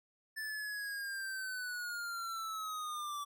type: linear sweep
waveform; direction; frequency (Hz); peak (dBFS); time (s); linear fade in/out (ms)
square; down; 1760 to 1151; -39; 0.36-3.25; 20
effects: none